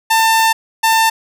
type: tone pair in turn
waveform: sawtooth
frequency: 895 / 895 Hz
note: A5 / A5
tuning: +29 / +29 cents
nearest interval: unison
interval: 0 cents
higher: neither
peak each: -6 dBFS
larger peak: neither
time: 0.1-0.53 / 0.83-1.1 s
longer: first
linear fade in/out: 10 ms
effects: none